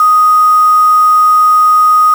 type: tone with quantisation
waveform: sine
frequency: 1246 Hz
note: D#6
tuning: 2 cents sharp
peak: -4 dBFS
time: 0-2.14 s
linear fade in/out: 2 ms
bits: 4
effects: none